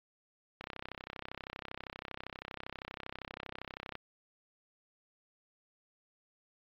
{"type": "click train", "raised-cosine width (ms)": 0.3, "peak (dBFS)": -24, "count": 110, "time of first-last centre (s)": [0.61, 3.954], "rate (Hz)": 32.6, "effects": ["low-pass 4000 Hz 12 dB/octave", "AAC 32 kbps"]}